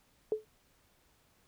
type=tone with exponential decay; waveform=sine; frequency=431.9 Hz; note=A4; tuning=32 cents flat; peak=-24 dBFS; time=0.32-0.45 s; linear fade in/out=1 ms; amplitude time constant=27 ms; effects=pink hiss -69 dBFS RMS until 1.47 s